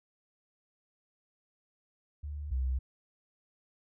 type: tone pair in turn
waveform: sine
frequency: 73.42 / 64.69 Hz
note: D2 / C2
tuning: 0 / -19 cents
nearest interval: major second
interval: 219 cents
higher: first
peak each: -36 / -28 dBFS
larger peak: second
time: 2.23-2.51 / 2.51-2.79 s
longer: neither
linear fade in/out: 10 ms
effects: none